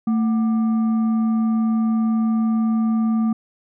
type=tone with frequency modulation; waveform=sine; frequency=223.5 Hz; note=A3; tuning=27 cents sharp; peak=-16 dBFS; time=0.07-3.33 s; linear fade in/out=5 ms; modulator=964 Hz; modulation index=0.21; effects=none